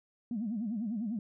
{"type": "tone with vibrato", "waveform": "sine", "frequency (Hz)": 220, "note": "A3", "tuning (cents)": 0, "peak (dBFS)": -31, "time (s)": [0.31, 1.19], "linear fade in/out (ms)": 2, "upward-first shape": "sine", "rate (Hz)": 10, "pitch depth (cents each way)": 190, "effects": ["tanh soft clip ceiling -27 dBFS"]}